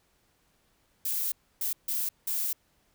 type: noise bursts at uneven times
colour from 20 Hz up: violet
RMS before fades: -30 dBFS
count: 4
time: 1.05-1.32 / 1.61-1.73 / 1.88-2.09 / 2.27-2.53 s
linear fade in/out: 5 ms
effects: pink hiss -69 dBFS RMS until 2.94 s